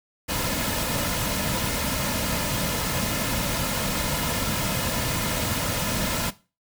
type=noise with comb filter; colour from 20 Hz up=pink; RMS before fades=-26 dBFS; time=0.28-6.31 s; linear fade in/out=20 ms; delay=2.6 ms; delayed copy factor=-0.55; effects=noise-tail reverb RT60 0.3 s tail -17 dB re dry